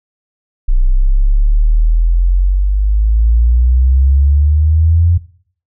sine exponential sweep, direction up, 30.33 to 87.31 Hz, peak -7 dBFS, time 0.68-5.18 s, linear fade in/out 10 ms, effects noise-tail reverb RT60 0.5 s tail -17 dB re dry

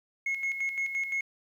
sine tone with tremolo, 2172 Hz, C#7, 36 cents flat, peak -25 dBFS, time 0.26-1.21 s, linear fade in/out 5 ms, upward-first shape square, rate 5.8 Hz, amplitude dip 60%, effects tanh soft clip ceiling -25 dBFS + 10-bit

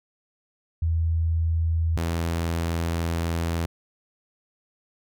sine / sawtooth tone pair in turn, 82 / 83.58 Hz, E2 / E2, -9 / +24 cents, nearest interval unison, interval 33 cents, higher second, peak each -20 dBFS, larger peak neither, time 0.82-1.97 / 1.97-3.66 s, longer second, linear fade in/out 5 ms, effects none

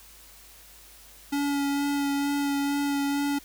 square tone with vibrato, 283.1 Hz, C#4, 37 cents sharp, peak -25 dBFS, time 1.32-3.39 s, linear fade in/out 10 ms, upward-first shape sine, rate 2.2 Hz, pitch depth 13 cents each way, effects added 50 Hz sine -56 dBFS peak until 3.44 s + white hiss -51 dBFS RMS until 3.44 s

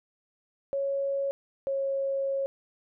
sine tone pair in turn, 553 / 546.3 Hz, C#5 / C#5, -4 / -25 cents, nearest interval unison, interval 21 cents, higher first, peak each -26 dBFS, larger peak neither, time 0.73-1.31 / 1.67-2.46 s, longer second, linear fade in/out 0 ms, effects none

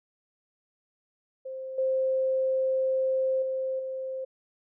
sine tone with level steps, 525 Hz, C5, 6 cents sharp, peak -34 / -23 / -27 / -31 dBFS, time 1.45-4.25 s, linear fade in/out 10 ms, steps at 1.78 / 3.42 / 3.79 s, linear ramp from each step 5 ms, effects none

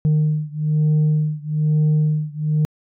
sine beating tone pair, 152.4 / 153.5 Hz, D#3 / D#3, -36 / -23 cents, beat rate 1.1 Hz, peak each -16 / -17 dBFS, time 0.05-2.65 s, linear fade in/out 0 ms, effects tanh soft clip ceiling -12 dBFS

